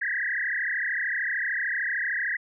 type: tone with frequency modulation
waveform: sine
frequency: 1800 Hz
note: A6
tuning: 39 cents sharp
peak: -25 dBFS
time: 0.01-2.37 s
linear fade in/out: 10 ms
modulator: 33.2 Hz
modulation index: 6.1
effects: none